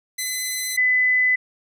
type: tone pair in turn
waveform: 10% pulse / sine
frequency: 2023 / 2007 Hz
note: B6 / B6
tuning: +41 / +27 cents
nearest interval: unison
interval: 14 cents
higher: first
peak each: -15 dBFS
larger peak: neither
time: 0.18-0.77 / 0.77-1.36 s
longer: neither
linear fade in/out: 10 ms
effects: none